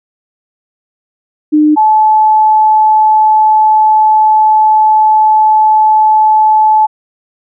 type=tone pair in turn; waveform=sine; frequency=303 / 864 Hz; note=D#4 / A5; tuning=-46 / -32 cents; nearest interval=octave + tritone; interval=1814 cents; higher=second; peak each=-4 dBFS; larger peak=neither; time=1.52-1.76 / 1.76-6.87 s; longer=second; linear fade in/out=20 ms; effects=none